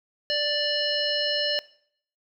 harmonic tone with a mistuned harmonic, 587 Hz, D5, 1 cent flat, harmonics 1 / 3 / 5 / 7 / 9, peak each -28 / -32 / -28 / -28 / -32 dBFS, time 0.3-1.59 s, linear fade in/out 0 ms, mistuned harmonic 7, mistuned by +37 cents, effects noise-tail reverb RT60 0.6 s tail -19 dB re dry

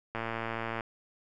click train, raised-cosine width 0.5 ms, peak -19 dBFS, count 76, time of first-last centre 0.15-0.808 s, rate 114 Hz, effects none

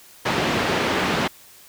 pink band-pass noise, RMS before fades -22 dBFS, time 0.25-1.28 s, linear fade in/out 10 ms, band 170 to 3300 Hz, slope 12 dB/octave, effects white hiss -48 dBFS RMS until 1.68 s

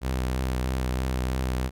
sawtooth tone with vibrato, 63.9 Hz, C2, 40 cents flat, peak -21 dBFS, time 0.01-1.71 s, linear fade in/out 50 ms, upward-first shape triangle, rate 3.1 Hz, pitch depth 36 cents each way, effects none

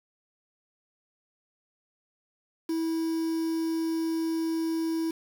triangle tone with quantisation, 325.6 Hz, E4, 21 cents flat, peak -24 dBFS, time 2.69-5.11 s, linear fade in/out 5 ms, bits 7, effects none

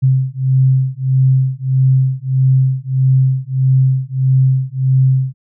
sine beating tone pair, 130.81 / 132.41 Hz, C3 / C3, 0 / +21 cents, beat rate 1.6 Hz, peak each -13 dBFS, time 0.02-5.34 s, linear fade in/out 20 ms, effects none

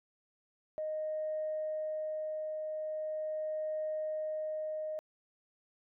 sine tone with tremolo, 620 Hz, D#5, 6 cents flat, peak -32 dBFS, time 0.78-4.99 s, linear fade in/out 0 ms, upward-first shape triangle, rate 0.41 Hz, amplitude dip 30%, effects tanh soft clip ceiling -28 dBFS

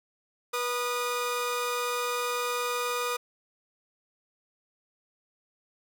sawtooth tone pair together, 487.3 / 1228 Hz, B4 / D#6, -23 / -23 cents, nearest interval octave + major third, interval 1600 cents, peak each -27 dBFS, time 0.53-3.17 s, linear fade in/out 10 ms, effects none

